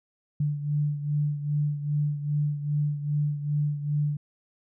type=beating tone pair; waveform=sine; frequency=146.83 / 149.33 Hz; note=D3 / D3; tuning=0 / +29 cents; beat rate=2.5 Hz; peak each=-25 / -31 dBFS; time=0.4-4.17 s; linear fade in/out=5 ms; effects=none